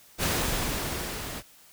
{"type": "noise with level ramp", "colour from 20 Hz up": "pink", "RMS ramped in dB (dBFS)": [-25, -37], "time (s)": [0.18, 1.43], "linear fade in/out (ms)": 50, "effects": ["white hiss -55 dBFS RMS until 1.72 s"]}